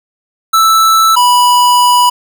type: tone pair in turn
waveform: square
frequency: 1318.5 / 981.9 Hz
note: E6 / B5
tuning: 0 / -10 cents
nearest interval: perfect fourth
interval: 510 cents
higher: first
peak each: -6 dBFS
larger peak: neither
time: 0.53-1.16 / 1.16-2.1 s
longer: second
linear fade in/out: 10 ms
effects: none